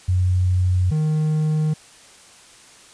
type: tone pair in turn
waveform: sine / triangle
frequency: 91.3 / 154.66 Hz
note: F#2 / D#3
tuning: -23 / -10 cents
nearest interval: major sixth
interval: 913 cents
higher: second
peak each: -15 dBFS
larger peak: neither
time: 0.08-0.91 / 0.91-1.74 s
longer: neither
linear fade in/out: 10 ms
effects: white hiss -47 dBFS RMS until 2.93 s + resampled to 22050 Hz